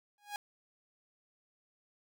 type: tone with exponential growth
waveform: sawtooth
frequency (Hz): 824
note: G#5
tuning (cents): -14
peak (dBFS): -30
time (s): 0.18-0.36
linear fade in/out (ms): 1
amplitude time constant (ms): 37
effects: none